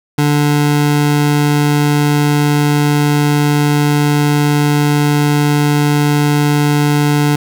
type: tone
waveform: 25% pulse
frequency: 146.83 Hz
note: D3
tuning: in tune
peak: -6 dBFS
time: 0.18-7.36 s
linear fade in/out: 5 ms
effects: none